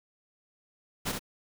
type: noise with echo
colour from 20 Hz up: pink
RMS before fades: -31 dBFS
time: 1.05-1.13 s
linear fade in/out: 20 ms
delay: 64 ms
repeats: 1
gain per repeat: -4 dB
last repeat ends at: 1.194 s
effects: none